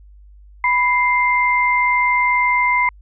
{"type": "tone pair together", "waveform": "sine", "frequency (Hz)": [987.8, 2093], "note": ["B5", "C7"], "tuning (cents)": [0, 0], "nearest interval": "octave + minor second", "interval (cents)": 1300, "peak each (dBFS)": -16, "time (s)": [0.64, 2.89], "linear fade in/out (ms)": 2, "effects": ["added 50 Hz sine -41 dBFS peak until 3.01 s"]}